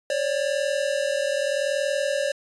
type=tone pair together; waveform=square; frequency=545 / 585.8 Hz; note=C#5 / D5; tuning=-29 / -5 cents; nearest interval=minor second; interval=124 cents; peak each=-26 dBFS; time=0.1-2.32 s; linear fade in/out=2 ms; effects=resampled to 22050 Hz